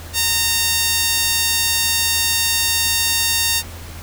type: tone with high-pass filter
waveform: sawtooth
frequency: 920 Hz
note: A#5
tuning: 23 cents flat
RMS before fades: -18 dBFS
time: 0.13-3.63 s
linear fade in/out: 50 ms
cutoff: 3700 Hz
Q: 0.8
effects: added 83 Hz sine -33 dBFS peak until 4.02 s + pink hiss -37 dBFS RMS until 4.02 s